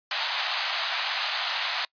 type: band-pass noise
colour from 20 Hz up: white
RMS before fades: -29 dBFS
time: 0.11-1.85 s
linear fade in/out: 2 ms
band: 660 to 4600 Hz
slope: 48 dB/octave
effects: noise-tail reverb RT60 0.1 s tail -26 dB re dry + resampled to 11025 Hz